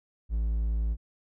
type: tone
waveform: triangle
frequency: 55.2 Hz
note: A1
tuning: 6 cents sharp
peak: -23 dBFS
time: 0.29-0.97 s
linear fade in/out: 50 ms
effects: none